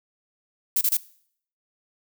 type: noise bursts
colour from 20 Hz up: violet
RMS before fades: -21 dBFS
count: 3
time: 0.76-0.97 s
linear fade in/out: 5 ms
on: 52 ms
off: 27 ms
effects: noise-tail reverb RT60 0.6 s tail -20 dB re dry